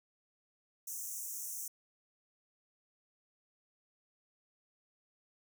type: high-pass noise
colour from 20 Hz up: pink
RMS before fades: -42 dBFS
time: 0.87-1.68 s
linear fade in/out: 5 ms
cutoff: 5800 Hz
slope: 96 dB/octave
effects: none